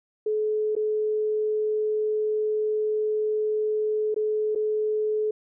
sine tone with dropouts, 428.4 Hz, A4, 46 cents flat, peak -22 dBFS, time 0.26-5.31 s, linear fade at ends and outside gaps 5 ms, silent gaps 0.753-0.764 / 4.144-4.162 / 4.55-4.557 s, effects none

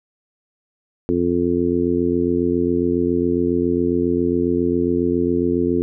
harmonic tone, 87.31 Hz, F2, in tune, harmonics 1 / 2 / 3 / 4 / 5, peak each -29 / -27 / -20 / -20 / -23 dBFS, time 1.09-5.82 s, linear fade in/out 0 ms, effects none

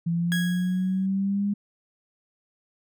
sine exponential sweep, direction up, 167.4 to 204.5 Hz, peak -22 dBFS, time 0.06-1.54 s, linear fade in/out 10 ms
30% pulse tone with exponential decay, 1656 Hz, G#6, 5 cents flat, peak -22 dBFS, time 0.32-1.06 s, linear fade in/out 0 ms, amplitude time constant 160 ms
effects none

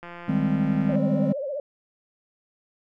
click train, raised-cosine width 0.5 ms, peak -25 dBFS, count 161, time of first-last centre 0.03-0.955 s, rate 173 Hz
triangle chord, Ab major seventh, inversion second, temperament equal, 155.56 / 196 / 207.7 / 261.6 Hz, Eb3 / G3 / Ab3 / C4, 0 / 0 / 0 / 0 cents, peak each -24 dBFS, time 0.28-1.33 s, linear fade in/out 10 ms
sine tone with vibrato, 561 Hz, C#5, 21 cents sharp, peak -27 dBFS, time 0.89-1.6 s, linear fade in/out 2 ms, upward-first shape triangle, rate 15 Hz, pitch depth 150 cents each way
effects none

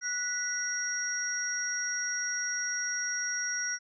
sine tone cluster, 1466 / 1971 / 5640 Hz, F#6 / B6 / F8, -16 / -4 / +16 cents, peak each -34 / -39 / -32 dBFS, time 0.01-3.79 s, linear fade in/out 50 ms, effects none

